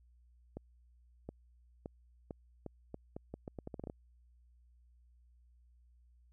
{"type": "accelerating click train", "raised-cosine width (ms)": 2, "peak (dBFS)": -29, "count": 16, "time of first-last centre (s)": [0.57, 3.899], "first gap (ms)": 720, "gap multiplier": 0.79, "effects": ["added 60 Hz sine -62 dBFS peak until 6.32 s"]}